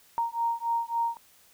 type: beating tone pair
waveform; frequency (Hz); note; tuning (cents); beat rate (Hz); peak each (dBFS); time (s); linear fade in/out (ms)
sine; 928 / 931.6; A#5 / A#5; -8 / -1; 3.6; -29; 0.18-1.17; 0
effects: white hiss -59 dBFS RMS until 1.53 s